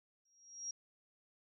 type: tone with exponential growth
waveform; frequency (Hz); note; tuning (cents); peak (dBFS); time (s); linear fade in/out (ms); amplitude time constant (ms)
sine; 5640; F8; +16; -37; 0.25-0.71; 5; 100
effects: none